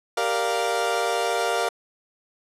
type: chord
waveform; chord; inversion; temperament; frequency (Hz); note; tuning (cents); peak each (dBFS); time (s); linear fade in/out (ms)
30% pulse; G minor seventh; none; equal; 392 / 466.2 / 587.3 / 698.5; G4 / Bb4 / D5 / F5; 0 / 0 / 0 / 0; -28 / -24 / -27 / -23; 0.17-1.69; 5
effects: low-pass 11000 Hz 12 dB/octave